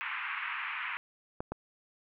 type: band-pass noise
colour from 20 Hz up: white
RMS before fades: -37 dBFS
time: 0.01-0.97 s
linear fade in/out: 0 ms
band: 980 to 2600 Hz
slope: 48 dB/octave
type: clicks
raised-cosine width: 1 ms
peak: -21 dBFS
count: 2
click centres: 1.405 / 1.52 s
effects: none